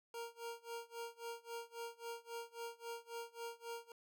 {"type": "tone with tremolo", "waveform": "25% pulse", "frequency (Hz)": 466.2, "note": "A#4", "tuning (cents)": 0, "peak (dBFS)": -39, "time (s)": [0.14, 3.92], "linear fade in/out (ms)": 2, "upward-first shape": "sine", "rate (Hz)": 3.7, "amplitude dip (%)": 95, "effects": []}